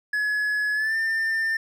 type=tone with pitch glide; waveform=triangle; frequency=1695 to 1795.8 Hz; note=G#6 to A6; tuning=+35 to +35 cents; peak=-20 dBFS; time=0.13-1.57 s; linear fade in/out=5 ms; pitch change=+100 cents; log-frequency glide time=0.74-0.96 s; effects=none